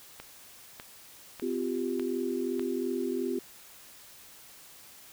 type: click train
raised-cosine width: 0.3 ms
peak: -25 dBFS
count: 5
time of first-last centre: 0.2-2.595 s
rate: 1.67 Hz
type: chord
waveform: sine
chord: C suspended fourth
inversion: none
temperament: equal with one note detuned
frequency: 255.7 / 349.2 / 392 Hz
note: C4 / F4 / G4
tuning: -40 / 0 / 0 cents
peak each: -33 dBFS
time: 1.42-3.39 s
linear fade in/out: 5 ms
effects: white hiss -52 dBFS RMS until 5.12 s